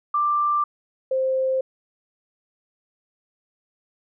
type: tone pair in turn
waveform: sine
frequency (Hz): 1181 / 524.4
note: D6 / C5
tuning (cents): +9 / +4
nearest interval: octave + major second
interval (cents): 1405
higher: first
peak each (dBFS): -18 / -19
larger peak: first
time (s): 0.14-0.64 / 1.11-1.61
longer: neither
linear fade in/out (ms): 5
effects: none